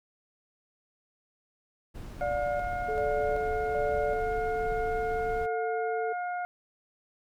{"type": "noise", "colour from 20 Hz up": "brown", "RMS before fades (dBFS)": -39, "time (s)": [1.94, 5.47], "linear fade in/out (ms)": 20}
{"type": "harmonic tone", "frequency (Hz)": 714, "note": "F5", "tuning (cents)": 38, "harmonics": [1, 2, 3], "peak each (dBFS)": [-31, -38, -47], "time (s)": [2.21, 6.45], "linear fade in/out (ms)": 0}
{"type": "tone with tremolo", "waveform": "sine", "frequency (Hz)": 586, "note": "D5", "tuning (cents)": -4, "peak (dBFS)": -29, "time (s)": [2.21, 4.21], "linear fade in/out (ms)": 10, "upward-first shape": "square", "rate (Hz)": 1.3, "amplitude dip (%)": 75}
{"type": "tone with pitch glide", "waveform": "sine", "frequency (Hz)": [434.9, 445.6], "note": ["A4", "A4"], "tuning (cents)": [-20, 22], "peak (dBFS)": -30, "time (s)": [2.88, 6.13], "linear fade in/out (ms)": 10, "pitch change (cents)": 42, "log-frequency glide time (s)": [3.24, 5.4]}
{"effects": []}